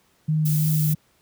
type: tone with vibrato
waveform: sine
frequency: 154.2 Hz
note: D#3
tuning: 15 cents flat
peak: -18 dBFS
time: 0.28-0.95 s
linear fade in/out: 10 ms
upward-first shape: sine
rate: 3.1 Hz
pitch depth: 14 cents each way
type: noise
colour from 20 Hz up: violet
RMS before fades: -29 dBFS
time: 0.45-0.94 s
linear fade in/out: 10 ms
effects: pink hiss -62 dBFS RMS until 1.21 s + high-pass 60 Hz 12 dB/octave